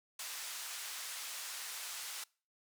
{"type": "band-pass noise", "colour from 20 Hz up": "white", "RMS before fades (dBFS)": -44, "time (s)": [0.19, 2.24], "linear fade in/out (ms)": 5, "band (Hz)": [980, 10000], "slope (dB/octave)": 12, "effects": ["noise-tail reverb RT60 0.4 s tail -25 dB re dry"]}